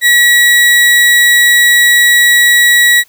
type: tone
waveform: 35% pulse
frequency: 1926 Hz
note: B6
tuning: 44 cents flat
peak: -3 dBFS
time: 0.01-3.04 s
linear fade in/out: 50 ms
effects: white hiss -48 dBFS RMS until 3.08 s